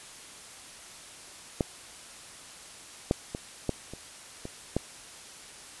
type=clicks; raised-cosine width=2 ms; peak=-11 / -9 / -19 / -13 / -26 / -23 / -12 dBFS; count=7; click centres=1.608 / 3.111 / 3.349 / 3.693 / 3.936 / 4.454 / 4.766 s; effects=white hiss -47 dBFS RMS until 5.8 s + resampled to 24000 Hz